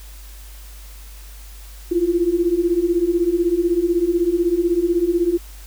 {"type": "beating tone pair", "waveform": "sine", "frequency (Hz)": [334.6, 350.6], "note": ["E4", "F4"], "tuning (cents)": [26, 7], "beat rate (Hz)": 16, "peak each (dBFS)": [-20, -17], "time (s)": [1.91, 5.38], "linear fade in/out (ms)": 10, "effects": ["added 50 Hz sine -36 dBFS peak until 5.66 s", "white hiss -45 dBFS RMS until 5.66 s"]}